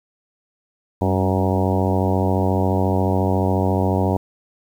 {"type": "harmonic tone with a mistuned harmonic", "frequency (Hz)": 94.2, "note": "F#2", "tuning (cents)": 32, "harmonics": [1, 2, 3, 4, 5, 6, 7, 8, 9, 10], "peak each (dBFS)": [-20, -23, -25, -26, -27, -28, -28, -29, -30, -30], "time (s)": [1.01, 4.17], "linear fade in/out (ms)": 5, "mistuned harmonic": 2, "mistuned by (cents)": 55, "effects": ["8-bit"]}